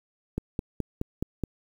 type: click train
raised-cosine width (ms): 3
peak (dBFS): -15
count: 6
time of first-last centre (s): 0.38-1.437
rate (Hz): 4.73
effects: 8-bit